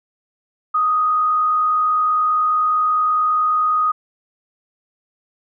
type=tone with frequency modulation; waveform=sine; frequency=1244.5 Hz; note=D#6; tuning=in tune; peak=-14 dBFS; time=0.74-3.92 s; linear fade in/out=10 ms; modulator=55 Hz; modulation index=0.29; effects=none